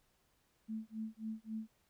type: tone with tremolo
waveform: sine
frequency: 220 Hz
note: A3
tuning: in tune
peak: -37 dBFS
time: 0.68-1.68 s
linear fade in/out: 20 ms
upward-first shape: sine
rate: 3.7 Hz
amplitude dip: 100%
effects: pink hiss -75 dBFS RMS until 1.89 s